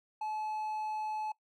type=tone; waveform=triangle; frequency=860 Hz; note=A5; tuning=40 cents flat; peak=-32 dBFS; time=0.21-1.32 s; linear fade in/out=5 ms; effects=noise-tail reverb RT60 0.1 s tail -21 dB re dry